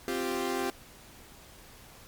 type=chord; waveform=sawtooth; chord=C suspended fourth; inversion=none; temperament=equal; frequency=261.6 / 349.2 / 392 Hz; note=C4 / F4 / G4; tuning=0 / 0 / 0 cents; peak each=-31 / -30 / -29 dBFS; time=0.08-0.7 s; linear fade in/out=0 ms; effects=pink hiss -52 dBFS RMS until 2.07 s + MP3 96 kbps